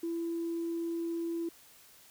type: tone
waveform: sine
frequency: 335.4 Hz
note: E4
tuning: 30 cents sharp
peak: -31 dBFS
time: 0.03-1.49 s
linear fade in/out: 5 ms
effects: tanh soft clip ceiling -27 dBFS + white hiss -58 dBFS RMS until 2.1 s